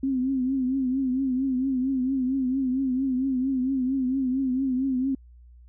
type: tone with vibrato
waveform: sine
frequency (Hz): 261.6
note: C4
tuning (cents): 0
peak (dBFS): -22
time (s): 0.03-5.15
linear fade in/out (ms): 5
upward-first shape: triangle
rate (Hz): 4.4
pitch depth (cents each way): 89
effects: added 60 Hz sine -47 dBFS peak until 5.68 s